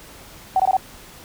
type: tone bursts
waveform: sine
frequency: 759 Hz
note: F#5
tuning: 44 cents sharp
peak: -13 dBFS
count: 4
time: 0.56-0.768 s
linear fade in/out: 2 ms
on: 37 ms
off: 20 ms
effects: pink hiss -43 dBFS RMS until 1.24 s